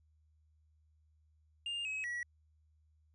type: tone with pitch steps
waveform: triangle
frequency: 2808 / 2557 / 1929 Hz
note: F7 / D#7 / B6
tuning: +9 / +47 / -41 cents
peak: -35 dBFS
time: 1.66-2.23 s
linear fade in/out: 2 ms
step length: 190 ms
effects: added 77 Hz sine -67 dBFS peak until 3.14 s + resampled to 24000 Hz